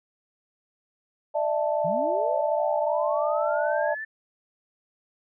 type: chord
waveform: sine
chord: D suspended second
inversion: none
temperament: equal with one note detuned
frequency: 596.6 / 659.3 / 880 Hz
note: D5 / E5 / A5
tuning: +27 / 0 / 0 cents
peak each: -25 / -27 / -29 dBFS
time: 1.34-3.95 s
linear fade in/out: 20 ms
type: linear sweep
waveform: sine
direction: up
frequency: 146.83 to 1784 Hz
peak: -31 dBFS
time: 1.84-4.05 s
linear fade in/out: 10 ms
effects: none